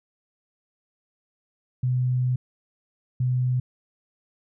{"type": "tone bursts at uneven times", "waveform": "sine", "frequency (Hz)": 126.2, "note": "B2", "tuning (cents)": 38, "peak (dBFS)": -20, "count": 2, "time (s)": [[1.83, 2.36], [3.2, 3.6]], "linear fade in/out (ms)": 5, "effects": []}